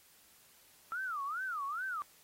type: tone with vibrato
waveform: sine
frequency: 1307 Hz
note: E6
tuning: 15 cents flat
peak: -35 dBFS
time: 0.92-2.02 s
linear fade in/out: 0 ms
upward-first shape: sine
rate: 2.4 Hz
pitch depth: 300 cents each way
effects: white hiss -63 dBFS RMS until 2.23 s + AAC 48 kbps